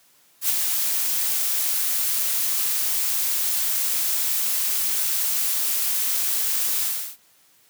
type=noise with ADSR envelope; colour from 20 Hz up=blue; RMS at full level=-19 dBFS; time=0.41-7.17 s; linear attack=87 ms; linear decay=9 ms; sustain=-4 dB; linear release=340 ms; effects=white hiss -58 dBFS RMS until 7.69 s + high-pass 80 Hz 12 dB/octave